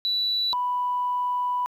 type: tone pair in turn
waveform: sine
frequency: 3951 / 987.8 Hz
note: B7 / B5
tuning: 0 / 0 cents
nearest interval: 2 octaves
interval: 2400 cents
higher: first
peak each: -21 / -22 dBFS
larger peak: first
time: 0.05-0.53 / 0.53-1.66 s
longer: second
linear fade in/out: 0 ms
effects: tanh soft clip ceiling -17 dBFS + 10-bit